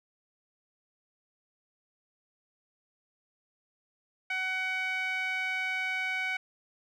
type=tone with band-pass filter; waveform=sawtooth; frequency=750 Hz; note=F#5; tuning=23 cents sharp; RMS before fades=-32 dBFS; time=4.3-6.37 s; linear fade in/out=5 ms; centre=2000 Hz; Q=8.6; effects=none